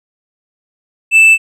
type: tone with tanh clipping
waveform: sine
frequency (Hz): 2642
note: E7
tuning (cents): +3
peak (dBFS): -4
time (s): 1.11-1.38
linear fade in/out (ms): 50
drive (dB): 4
effects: none